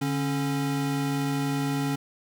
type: tone pair together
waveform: square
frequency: 144.6 / 274.7 Hz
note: D3 / C#4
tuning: -27 / -16 cents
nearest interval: major seventh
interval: 1111 cents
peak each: -29 / -28 dBFS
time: 0.01-1.96 s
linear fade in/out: 10 ms
effects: none